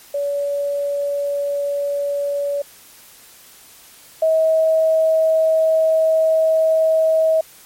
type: tone pair in turn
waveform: sine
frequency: 570 / 639.8 Hz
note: C#5 / D#5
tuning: +48 / +48 cents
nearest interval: major second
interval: 200 cents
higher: second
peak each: -18 / -12 dBFS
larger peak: second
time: 0.14-2.62 / 4.22-7.41 s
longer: second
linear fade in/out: 5 ms
effects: white hiss -45 dBFS RMS until 7.65 s + MP3 64 kbps